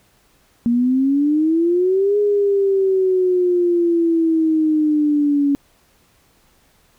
sine exponential two-way sweep, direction up then down, 233.1 to 415.3 to 281 Hz, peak -13 dBFS, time 0.66-5.55 s, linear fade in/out 0 ms, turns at 2.18 s, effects pink hiss -57 dBFS RMS until 6.98 s

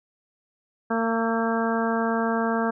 harmonic tone with a mistuned harmonic, 227.8 Hz, A#3, 40 cents flat, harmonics 1 / 2 / 3 / 4 / 5 / 6 / 7, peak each -25 / -28 / -29 / -31 / -33 / -33 / -32 dBFS, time 0.9-2.71 s, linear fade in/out 10 ms, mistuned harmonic 6, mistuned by -35 cents, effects none

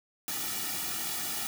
white noise with comb filter, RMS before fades -34 dBFS, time 0.28-1.47 s, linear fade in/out 0 ms, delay 1.9 ms, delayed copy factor -0.8, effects none

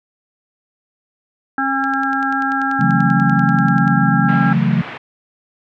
harmonic tone, 270.6 Hz, C#4, 42 cents flat, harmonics 1 / 3 / 5 / 6, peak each -21 / -21 / -21 / -21 dBFS, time 1.58-4.53 s, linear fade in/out 2 ms
click train, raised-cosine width 0.2 ms, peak -17 dBFS, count 22, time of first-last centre 1.84-3.879 s, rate 10.3 Hz
sine chord, F# minor seventh, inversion second, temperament just, 138.75 / 166.5 / 185 / 222 Hz, C#3 / E3 / F#3 / A3, +2 / +18 / 0 / +16 cents, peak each -18 dBFS, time 2.79-4.82 s, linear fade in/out 10 ms
white band-pass noise, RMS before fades -31 dBFS, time 4.28-4.98 s, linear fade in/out 10 ms, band 100 to 2400 Hz, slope 24 dB/octave
effects none

